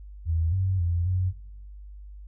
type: tone with pitch steps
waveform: sine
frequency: 81.8 / 94.4 / 86 / 92.1 Hz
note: E2 / F#2 / F2 / F#2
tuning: -13 / +35 / -26 / -7 cents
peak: -22 dBFS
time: 0.25-1.33 s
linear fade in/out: 50 ms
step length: 270 ms
effects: noise-tail reverb RT60 0.8 s tail -18 dB re dry + added 50 Hz sine -40 dBFS peak until 2.27 s